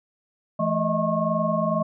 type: tone cluster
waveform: sine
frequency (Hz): 167.7 / 217.3 / 618 / 640 / 1087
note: E3 / A3 / D#5 / D#5 / C#6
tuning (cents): +30 / -21 / -12 / +49 / -34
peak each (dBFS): -27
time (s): 0.59-1.83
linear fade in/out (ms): 10
effects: none

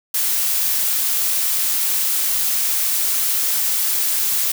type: noise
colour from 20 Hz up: blue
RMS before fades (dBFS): -19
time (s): 0.14-4.52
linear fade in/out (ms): 5
effects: none

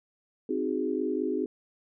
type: chord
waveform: sine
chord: Ab dominant seventh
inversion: first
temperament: equal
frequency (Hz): 261.6 / 311.1 / 370 / 415.3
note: C4 / Eb4 / Gb4 / Ab4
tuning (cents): 0 / 0 / 0 / 0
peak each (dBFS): -32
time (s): 0.49-1.46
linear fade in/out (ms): 5
effects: none

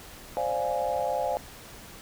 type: chord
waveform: sine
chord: D half-diminished seventh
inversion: third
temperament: equal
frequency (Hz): 523.3 / 587.3 / 698.5 / 830.6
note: C5 / D5 / F5 / Ab5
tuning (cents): 0 / 0 / 0 / 0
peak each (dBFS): -31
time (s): 0.37-1.37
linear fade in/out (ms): 0
effects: pink hiss -46 dBFS RMS until 2.01 s

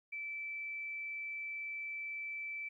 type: tone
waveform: sine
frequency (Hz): 2321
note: D7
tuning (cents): -21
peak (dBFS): -39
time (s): 0.12-2.69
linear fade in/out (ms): 10
effects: 13-bit

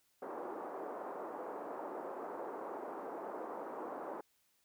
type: band-pass noise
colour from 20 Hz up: pink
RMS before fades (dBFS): -44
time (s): 0.22-4.21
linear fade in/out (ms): 5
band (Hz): 330 to 1100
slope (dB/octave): 24
effects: white hiss -75 dBFS RMS until 4.64 s

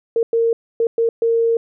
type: tone bursts at uneven times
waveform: sine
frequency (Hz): 460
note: A#4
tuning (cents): -23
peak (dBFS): -13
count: 5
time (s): 0.16-0.23 / 0.33-0.53 / 0.8-0.87 / 0.98-1.09 / 1.22-1.57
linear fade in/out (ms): 2
effects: none

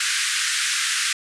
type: band-pass noise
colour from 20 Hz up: pink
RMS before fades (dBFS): -23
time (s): 0-1.13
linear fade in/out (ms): 5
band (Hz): 1400 to 9800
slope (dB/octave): 48
effects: none

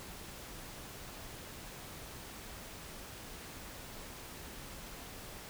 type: silence
effects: pink hiss -48 dBFS RMS until 5.49 s

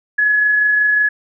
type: tone with amplitude modulation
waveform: sine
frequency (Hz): 1694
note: G#6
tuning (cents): +34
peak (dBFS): -10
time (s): 0.18-1.09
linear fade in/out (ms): 10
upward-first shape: sine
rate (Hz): 25.5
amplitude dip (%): 25
effects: none

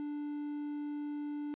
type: tone with quantisation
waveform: triangle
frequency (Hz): 293.7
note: D4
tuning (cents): 0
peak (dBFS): -34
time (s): 0-1.54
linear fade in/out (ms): 0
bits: 9
effects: resampled to 8000 Hz

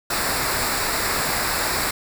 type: noise with comb filter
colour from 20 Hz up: pink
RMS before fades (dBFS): -23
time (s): 0.1-1.91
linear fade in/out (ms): 5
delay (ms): 0.32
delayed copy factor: -0.65
effects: none

